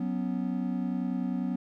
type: chord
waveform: triangle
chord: F# suspended fourth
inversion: none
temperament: equal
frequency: 185 / 246.9 / 277.2 Hz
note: F#3 / B3 / C#4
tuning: 0 / 0 / 0 cents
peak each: -30 / -29 / -34 dBFS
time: 0-1.56 s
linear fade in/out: 5 ms
effects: none